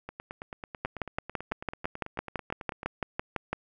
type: two click trains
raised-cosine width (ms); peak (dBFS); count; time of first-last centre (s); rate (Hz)
0.5; -14 / -23; 17 / 26; 0.85-3.53 / 0.09-2.831; 5.97 / 9.12
effects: none